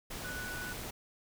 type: tone in noise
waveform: sine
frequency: 1480 Hz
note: F#6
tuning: in tune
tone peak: -40 dBFS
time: 0.24-0.73 s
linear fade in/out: 10 ms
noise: pink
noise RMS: -42 dBFS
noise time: 0.1-0.91 s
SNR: -1 dB
effects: none